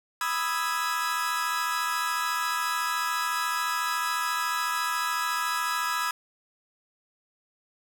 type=chord; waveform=40% pulse; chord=E major seventh; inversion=second; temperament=equal; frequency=987.8 / 1244.5 / 1318.5 / 1661.2 Hz; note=B5 / D#6 / E6 / G#6; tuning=0 / 0 / 0 / 0 cents; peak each=-31 dBFS; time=0.21-6.11 s; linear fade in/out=2 ms; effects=none